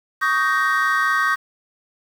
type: chord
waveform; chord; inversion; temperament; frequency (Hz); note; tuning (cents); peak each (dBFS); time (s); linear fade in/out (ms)
triangle; Eb dominant seventh; third; just; 1120.1 / 1244.5 / 1555.6 / 1866.8; Db6 / Eb6 / G6 / Bb6; +18 / 0 / -14 / +2; -20 / -21 / -19 / -20; 0.21-1.36; 20
effects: tanh soft clip ceiling -5 dBFS + 7-bit